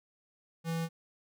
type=tone; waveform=square; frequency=165 Hz; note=E3; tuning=2 cents sharp; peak=-32 dBFS; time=0.64-0.89 s; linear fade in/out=50 ms; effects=none